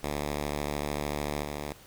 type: tone with level steps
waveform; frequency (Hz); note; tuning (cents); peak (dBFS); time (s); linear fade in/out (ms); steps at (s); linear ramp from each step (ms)
5% pulse; 73.42; D2; 0; -19 / -23; 0.03-1.73; 5; 1.43; 5
effects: pink hiss -53 dBFS RMS until 1.86 s